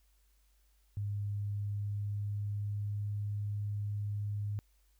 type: tone with pitch glide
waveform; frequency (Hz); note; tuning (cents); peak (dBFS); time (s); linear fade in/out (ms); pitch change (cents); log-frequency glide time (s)
sine; 102.2 to 103.15; G#2 to G#2; -27 to -11; -33; 0.97-4.59; 0; +16; 1.45-3.1
effects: added 50 Hz sine -66 dBFS peak until 4.99 s + white hiss -75 dBFS RMS until 4.99 s